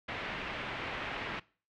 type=low-pass noise; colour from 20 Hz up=white; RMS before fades=-39 dBFS; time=0.08-1.4 s; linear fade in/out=10 ms; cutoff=2700 Hz; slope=24 dB/octave; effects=noise-tail reverb RT60 0.4 s tail -22 dB re dry